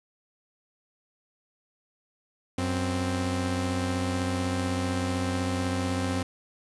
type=tone pair together; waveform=sawtooth; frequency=92.49 / 261.6 Hz; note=F#2 / C4; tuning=0 / 0 cents; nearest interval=octave + tritone; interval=1800 cents; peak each=-25 dBFS; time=2.58-6.23 s; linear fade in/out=5 ms; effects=resampled to 24000 Hz + 8-bit